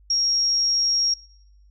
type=tone; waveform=sine; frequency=5588 Hz; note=F8; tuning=in tune; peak=-18 dBFS; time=0.1-1.14 s; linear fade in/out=5 ms; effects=noise-tail reverb RT60 0.9 s tail -24 dB re dry + added 50 Hz sine -50 dBFS peak until 1.7 s